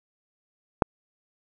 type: click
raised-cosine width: 1 ms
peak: -3 dBFS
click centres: 0.822 s
effects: none